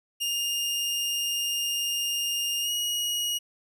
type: tone with pitch glide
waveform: sawtooth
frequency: 2823 to 2891 Hz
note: F7 to F#7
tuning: +18 to -41 cents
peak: -23 dBFS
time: 0.2-3.39 s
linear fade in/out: 20 ms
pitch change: +41 cents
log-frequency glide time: 2.61-2.71 s
effects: none